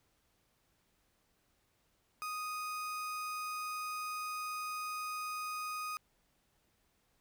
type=tone; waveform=35% pulse; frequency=1244.5 Hz; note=D#6; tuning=in tune; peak=-36 dBFS; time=2.22-5.97 s; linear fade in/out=0 ms; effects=pink hiss -75 dBFS RMS until 7.2 s